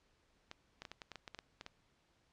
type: clicks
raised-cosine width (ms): 0.2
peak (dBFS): -29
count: 12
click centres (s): 0.514 / 0.82 / 0.852 / 0.916 / 1.018 / 1.117 / 1.157 / 1.278 / 1.347 / 1.389 / 1.611 / 1.664
effects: pink hiss -74 dBFS RMS until 2.32 s + low-pass 6000 Hz 12 dB/octave